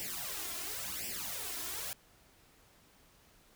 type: noise with flanger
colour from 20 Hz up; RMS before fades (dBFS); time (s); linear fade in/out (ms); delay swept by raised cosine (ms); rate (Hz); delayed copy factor
white; -40; 0-1.93; 0; 0.38 to 2.98; 0.94; +0.85
effects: pink hiss -64 dBFS RMS until 3.55 s